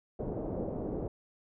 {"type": "low-pass noise", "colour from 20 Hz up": "white", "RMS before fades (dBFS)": -36, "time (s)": [0.19, 1.08], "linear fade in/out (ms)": 5, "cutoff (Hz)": 540, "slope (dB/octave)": 24, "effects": []}